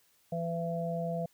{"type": "harmonic tone", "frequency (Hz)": 168.3, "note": "E3", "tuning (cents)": 36, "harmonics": [1, 3, 4], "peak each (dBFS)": [-34, -38, -35], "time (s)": [0.32, 1.26], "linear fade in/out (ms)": 5, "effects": ["white hiss -68 dBFS RMS until 1.33 s"]}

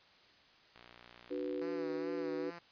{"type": "click train", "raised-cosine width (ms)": 0.3, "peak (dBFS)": -38, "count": 51, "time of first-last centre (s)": [0.76, 1.595], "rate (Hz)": 59.9}
{"type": "chord", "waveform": "sine", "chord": "B minor", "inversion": "first", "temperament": "equal", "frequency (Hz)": [293.7, 370, 493.9], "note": ["D4", "F#4", "B4"], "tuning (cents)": [0, 0, 0], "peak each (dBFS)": -40, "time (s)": [1.3, 2.51], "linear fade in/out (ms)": 20}
{"type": "tone with vibrato", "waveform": "5% pulse", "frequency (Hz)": 164.81, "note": "E3", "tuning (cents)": 0, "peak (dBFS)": -36, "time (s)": [1.61, 2.59], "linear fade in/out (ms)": 5, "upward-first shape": "sine", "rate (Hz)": 2.4, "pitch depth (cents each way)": 73}
{"effects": ["white hiss -63 dBFS RMS until 2.71 s", "resampled to 11025 Hz"]}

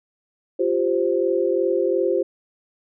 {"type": "chord", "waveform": "sine", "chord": "F suspended second", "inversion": "none", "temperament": "equal", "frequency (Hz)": [349.2, 392, 523.3], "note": ["F4", "G4", "C5"], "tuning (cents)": [0, 0, 0], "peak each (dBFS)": -22, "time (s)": [0.59, 2.23], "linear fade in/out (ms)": 10, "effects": []}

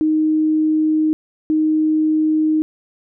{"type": "tone pair in turn", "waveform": "sine", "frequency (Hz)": [311.1, 311.1], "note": ["D#4", "D#4"], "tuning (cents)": [0, 0], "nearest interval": "unison", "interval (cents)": 0, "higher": "neither", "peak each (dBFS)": -13, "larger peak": "neither", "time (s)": [[0.01, 1.13], [1.5, 2.62]], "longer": "neither", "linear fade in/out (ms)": 0, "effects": []}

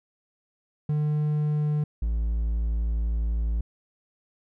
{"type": "tone pair in turn", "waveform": "triangle", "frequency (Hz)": [150.1, 56], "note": ["D3", "A1"], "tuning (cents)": [38, 31], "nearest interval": "octave + perfect fourth", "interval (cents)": 1707, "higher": "first", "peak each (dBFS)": [-20, -21], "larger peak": "first", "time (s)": [[0.89, 1.84], [2.02, 3.61]], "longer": "second", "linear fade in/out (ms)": 5, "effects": []}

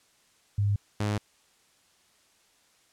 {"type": "tone pair in turn", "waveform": ["sine", "sawtooth"], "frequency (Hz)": [101.7, 104.5], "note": ["G#2", "G#2"], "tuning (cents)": [-36, 11], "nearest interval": "unison", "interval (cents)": 47, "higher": "second", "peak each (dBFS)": -22, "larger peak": "neither", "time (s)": [[0.58, 0.76], [1, 1.18]], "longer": "neither", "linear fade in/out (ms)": 5, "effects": ["white hiss -64 dBFS RMS until 2.92 s", "low-pass 9000 Hz 12 dB/octave"]}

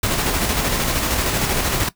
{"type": "noise with tremolo", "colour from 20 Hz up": "pink", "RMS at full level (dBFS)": -19, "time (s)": [0.03, 1.89], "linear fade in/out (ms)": 5, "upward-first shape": "square", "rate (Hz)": 13, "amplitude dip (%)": 30, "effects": ["noise-tail reverb RT60 0.1 s tail -17 dB re dry"]}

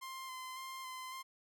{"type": "tone with vibrato", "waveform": "sawtooth", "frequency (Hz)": 1042, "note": "C6", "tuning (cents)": -7, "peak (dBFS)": -40, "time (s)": [0.01, 1.23], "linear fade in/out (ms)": 20, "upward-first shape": "square", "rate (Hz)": 1.8, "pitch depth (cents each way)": 18, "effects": []}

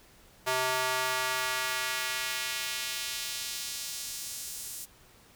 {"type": "tone with high-pass filter sweep", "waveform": "square", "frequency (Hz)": 128.8, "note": "C3", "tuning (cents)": -27, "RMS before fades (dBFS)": -33, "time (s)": [0.46, 4.86], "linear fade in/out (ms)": 20, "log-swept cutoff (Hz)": [720, 8500], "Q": 0.92, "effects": ["pink hiss -58 dBFS RMS until 5.35 s"]}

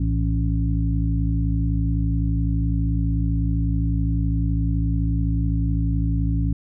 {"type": "harmonic tone with a mistuned harmonic", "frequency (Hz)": 55.8, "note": "A1", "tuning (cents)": 25, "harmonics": [1, 2, 3, 5], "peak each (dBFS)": [-21, -24, -26, -28], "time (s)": [0, 6.53], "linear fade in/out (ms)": 5, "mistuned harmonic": 1, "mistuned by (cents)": 120, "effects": []}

